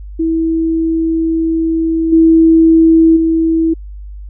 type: tone with level steps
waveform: sine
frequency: 325.6 Hz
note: E4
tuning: 21 cents flat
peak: -11 / -4 / -9 dBFS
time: 0.19-3.74 s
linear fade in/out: 10 ms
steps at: 2.12 / 3.16 s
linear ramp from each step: 10 ms
effects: added 50 Hz sine -26 dBFS peak until 4.29 s